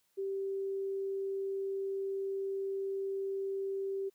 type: tone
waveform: sine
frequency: 390 Hz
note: G4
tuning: 9 cents flat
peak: -33 dBFS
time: 0.17-4.1 s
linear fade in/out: 20 ms
effects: white hiss -75 dBFS RMS until 4.14 s